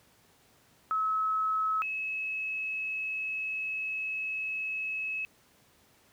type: tone pair in turn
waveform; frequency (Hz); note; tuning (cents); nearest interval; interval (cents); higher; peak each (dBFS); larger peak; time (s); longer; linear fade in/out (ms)
sine; 1290 / 2580; E6 / E7; -38 / -38; octave; 1200; second; -26 / -31; first; 0.91-1.82 / 1.82-5.25; second; 0
effects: pink hiss -63 dBFS RMS until 6.12 s + high-pass 80 Hz 12 dB/octave